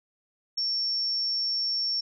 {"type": "tone", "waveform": "sine", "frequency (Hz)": 5460, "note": "F8", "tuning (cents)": -40, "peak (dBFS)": -25, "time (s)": [0.57, 2.01], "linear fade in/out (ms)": 10, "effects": []}